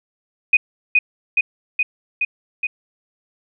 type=tone with echo; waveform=sine; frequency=2489 Hz; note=D#7; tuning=in tune; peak=-8 dBFS; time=0.53-0.57 s; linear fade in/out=5 ms; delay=420 ms; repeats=5; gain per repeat=-2 dB; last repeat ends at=2.67 s; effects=none